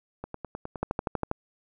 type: two click trains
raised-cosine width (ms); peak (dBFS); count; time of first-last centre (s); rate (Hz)
1; -21 / -13; 6 / 7; 0.24-0.758 / 0.83-1.314; 9.66 / 12.4
effects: none